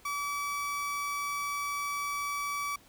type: tone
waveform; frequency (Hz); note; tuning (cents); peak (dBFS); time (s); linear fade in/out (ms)
30% pulse; 1148; D6; -40; -29; 0.05-2.76; 5
effects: pink hiss -59 dBFS RMS until 2.88 s